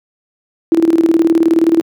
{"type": "tone with tremolo", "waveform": "sine", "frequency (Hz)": 329.6, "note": "E4", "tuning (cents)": 0, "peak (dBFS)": -5, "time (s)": [0.72, 1.81], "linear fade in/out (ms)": 0, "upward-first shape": "square", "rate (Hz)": 19, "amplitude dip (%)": 70, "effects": ["high-pass 200 Hz 12 dB/octave"]}